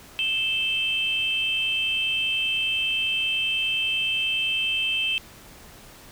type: tone pair together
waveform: sine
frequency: 2635 / 3125 Hz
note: E7 / G7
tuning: -1 / -6 cents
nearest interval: minor third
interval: 295 cents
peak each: -24 dBFS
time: 0.19-5.18 s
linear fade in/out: 0 ms
effects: tanh soft clip ceiling -15 dBFS + pink hiss -47 dBFS RMS until 6.11 s